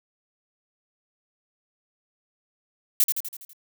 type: noise with echo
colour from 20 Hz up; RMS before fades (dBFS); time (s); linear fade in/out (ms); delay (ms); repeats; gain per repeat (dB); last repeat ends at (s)
violet; -18; 3-3.04; 2; 82; 6; -5; 3.532
effects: none